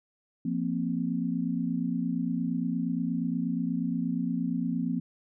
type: chord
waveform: sine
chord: F suspended fourth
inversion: none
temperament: equal with one note detuned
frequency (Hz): 173.51 / 233.1 / 261.6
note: F3 / Bb3 / C4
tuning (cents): -11 / 0 / 0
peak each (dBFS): -31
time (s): 0.45-5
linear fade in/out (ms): 5
effects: none